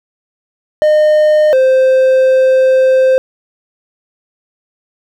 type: tone pair in turn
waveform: triangle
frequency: 610 / 521.8 Hz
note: D#5 / C5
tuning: -34 / -5 cents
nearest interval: minor third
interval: 271 cents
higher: first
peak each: -4 dBFS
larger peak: neither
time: 0.82-1.53 / 1.53-3.18 s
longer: second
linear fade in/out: 0 ms
effects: none